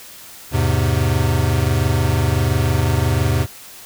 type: chord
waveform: square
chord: E augmented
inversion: none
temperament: equal with one note detuned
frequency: 82.41 / 103.83 / 129.68 Hz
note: E2 / G#2 / B#2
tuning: 0 / 0 / -15 cents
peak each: -20 dBFS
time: 0.51-3.47 s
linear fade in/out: 50 ms
effects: white hiss -39 dBFS RMS until 3.85 s